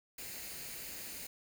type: noise with comb filter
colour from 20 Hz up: white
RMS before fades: -45 dBFS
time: 0.18-1.27 s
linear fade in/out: 5 ms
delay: 0.44 ms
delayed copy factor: +0.5
effects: none